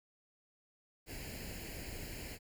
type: noise with comb filter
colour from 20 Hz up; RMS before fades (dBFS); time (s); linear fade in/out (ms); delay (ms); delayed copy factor
pink; -45; 1.06-2.39; 50; 0.42; +0.75
effects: none